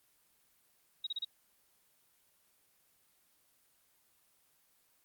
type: tone bursts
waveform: sine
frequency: 3810 Hz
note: A#7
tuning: 37 cents sharp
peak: -34 dBFS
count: 4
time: 1.04-1.248 s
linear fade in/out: 5 ms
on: 28 ms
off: 32 ms
effects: white hiss -71 dBFS RMS until 5.04 s + Opus 24 kbps